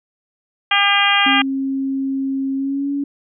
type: harmonic tone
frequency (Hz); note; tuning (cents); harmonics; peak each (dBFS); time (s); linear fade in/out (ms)
402.2; G4; +44; 2 / 3 / 4 / 5 / 6 / 7 / 8; -20 / -20 / -20 / -20 / -20 / -20 / -20; 0.71-1.42; 5
type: tone with pitch glide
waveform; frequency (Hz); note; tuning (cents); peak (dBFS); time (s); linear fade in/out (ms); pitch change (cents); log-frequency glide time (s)
sine; 270 to 282.1; C#4 to C#4; -45 to +30; -18; 1.26-3.04; 5; +75; 2.56-2.91
effects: none